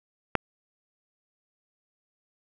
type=click; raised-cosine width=0.5 ms; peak=-6 dBFS; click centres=0.353 s; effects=none